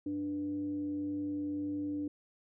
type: tone with frequency modulation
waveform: sine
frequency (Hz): 294.6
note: D4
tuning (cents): +6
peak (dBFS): -33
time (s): 0.06-2.08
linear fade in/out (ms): 5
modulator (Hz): 197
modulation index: 0.29
effects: none